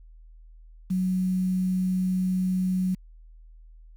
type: tone with quantisation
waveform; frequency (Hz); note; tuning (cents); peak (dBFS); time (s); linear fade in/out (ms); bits
sine; 185; F#3; 0; -22; 0.9-2.95; 10; 8
effects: added 40 Hz sine -46 dBFS peak until 3.96 s